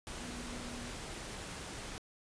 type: tone in noise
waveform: sine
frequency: 241.7 Hz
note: B3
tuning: 37 cents flat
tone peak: -46 dBFS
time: 0.2-0.9 s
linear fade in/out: 0 ms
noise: pink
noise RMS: -44 dBFS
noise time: 0.07-1.98 s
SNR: -5 dB
effects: resampled to 22050 Hz